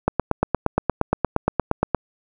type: click train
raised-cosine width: 1 ms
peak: -3 dBFS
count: 17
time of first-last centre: 0.08-1.947 s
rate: 8.57 Hz
effects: none